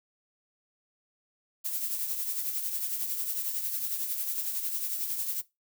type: noise with tremolo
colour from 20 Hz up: violet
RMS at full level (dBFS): -30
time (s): 1.64-5.42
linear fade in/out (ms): 20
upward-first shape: triangle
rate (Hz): 11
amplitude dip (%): 55
effects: noise-tail reverb RT60 0.2 s tail -19 dB re dry